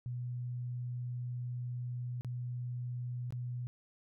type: tone with dropouts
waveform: sine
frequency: 122.9 Hz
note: B2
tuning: 8 cents flat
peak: -36 dBFS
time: 0.06-3.67 s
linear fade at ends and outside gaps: 0 ms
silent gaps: 2.21-2.247 / 3.306-3.324 s
effects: none